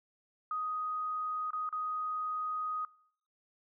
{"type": "tone with dropouts", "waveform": "sine", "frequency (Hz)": 1249, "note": "D#6", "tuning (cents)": 6, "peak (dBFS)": -32, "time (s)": [0.51, 2.85], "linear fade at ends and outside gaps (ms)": 2, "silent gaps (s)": [[1.506, 1.532], [1.691, 1.726]], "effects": ["noise-tail reverb RT60 0.7 s tail -26 dB re dry"]}